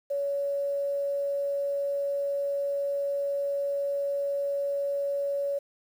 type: tone with quantisation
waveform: sine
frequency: 563 Hz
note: C#5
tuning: 27 cents sharp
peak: -26 dBFS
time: 0.1-5.59 s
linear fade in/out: 10 ms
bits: 9
effects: none